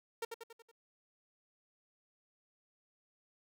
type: tone with echo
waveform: sawtooth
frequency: 459.3 Hz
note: A#4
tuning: 26 cents flat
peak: -32 dBFS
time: 0.22-0.25 s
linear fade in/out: 5 ms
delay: 93 ms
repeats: 5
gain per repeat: -5 dB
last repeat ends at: 0.715 s
effects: none